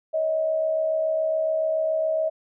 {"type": "tone pair together", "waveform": "sine", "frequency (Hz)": [568.9, 636], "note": ["C#5", "D#5"], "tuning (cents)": [45, 38], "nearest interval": "major second", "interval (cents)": 193, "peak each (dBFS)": [-31, -21], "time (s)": [0.13, 2.3], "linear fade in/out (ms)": 20, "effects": []}